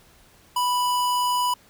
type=tone; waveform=square; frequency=987.8 Hz; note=B5; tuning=in tune; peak=-21 dBFS; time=0.56-1.54 s; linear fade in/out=5 ms; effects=pink hiss -55 dBFS RMS until 1.69 s